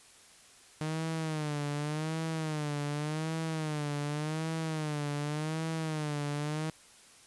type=tone with vibrato; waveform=sawtooth; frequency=153.3 Hz; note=D#3; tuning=25 cents flat; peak=-28 dBFS; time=0.81-6.7 s; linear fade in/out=0 ms; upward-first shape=sine; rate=0.87 Hz; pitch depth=94 cents each way; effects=white hiss -57 dBFS RMS until 7.26 s + resampled to 24000 Hz